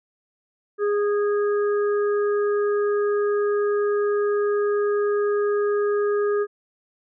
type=harmonic tone; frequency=412.1 Hz; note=G#4; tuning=13 cents flat; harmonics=1 / 3 / 4; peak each=-19 / -31 / -35 dBFS; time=0.78-6.47 s; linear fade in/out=50 ms; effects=none